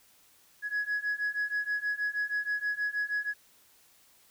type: beating tone pair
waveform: sine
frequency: 1674 / 1680.3 Hz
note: G#6 / G#6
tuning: +13 / +20 cents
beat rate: 6.3 Hz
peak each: -31 / -30 dBFS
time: 0.62-3.34 s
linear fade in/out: 50 ms
effects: tanh soft clip ceiling -25 dBFS + white hiss -62 dBFS RMS until 4.3 s